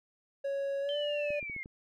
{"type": "tone with pitch glide", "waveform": "triangle", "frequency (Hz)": [554.4, 587], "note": ["C#5", "D5"], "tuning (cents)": [0, -1], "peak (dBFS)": -29, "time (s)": [0.44, 1.4], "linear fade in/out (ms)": 10, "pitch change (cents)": 99, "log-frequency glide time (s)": [0.81, 0.97]}
{"type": "linear sweep", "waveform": "sine", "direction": "down", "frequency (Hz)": [3136, 2093], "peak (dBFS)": -37, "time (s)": [0.89, 1.63], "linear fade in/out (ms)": 0}
{"type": "clicks", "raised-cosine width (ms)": 3, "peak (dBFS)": -35, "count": 5, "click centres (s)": [1.305, 1.428, 1.498, 1.564, 1.659]}
{"effects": []}